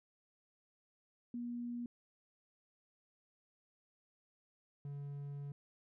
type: tone pair in turn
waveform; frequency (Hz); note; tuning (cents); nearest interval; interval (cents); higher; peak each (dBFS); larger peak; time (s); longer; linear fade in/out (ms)
sine / triangle; 240 / 142.29; B3 / C#3; -49 / +46; major sixth; 905; first; -39 / -40; first; 1.34-1.86 / 4.85-5.52; second; 2
effects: none